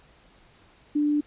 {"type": "tone", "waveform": "sine", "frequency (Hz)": 295.3, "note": "D4", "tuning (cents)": 10, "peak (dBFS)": -20, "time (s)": [0.95, 1.21], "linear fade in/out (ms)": 10, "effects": ["pink hiss -57 dBFS RMS until 1.26 s", "resampled to 8000 Hz"]}